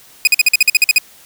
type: tone bursts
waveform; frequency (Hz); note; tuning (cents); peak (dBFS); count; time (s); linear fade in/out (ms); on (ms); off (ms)
sawtooth; 2489; D#7; 0; -3; 11; 0.25-0.983; 2; 23; 48
effects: white hiss -44 dBFS RMS until 1.25 s